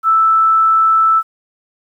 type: tone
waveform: sine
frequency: 1318.5 Hz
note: E6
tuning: in tune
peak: -8 dBFS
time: 0.03-1.23 s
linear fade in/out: 50 ms
effects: 8-bit